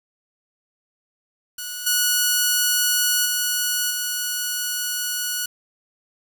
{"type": "tone with level steps", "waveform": "5% pulse", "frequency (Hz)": 1465, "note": "F#6", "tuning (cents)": -18, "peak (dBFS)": [-18, -6, -9, -12], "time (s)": [1.58, 5.46], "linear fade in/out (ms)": 5, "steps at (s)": [1.86, 3.25, 3.9], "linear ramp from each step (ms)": 10, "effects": ["7-bit"]}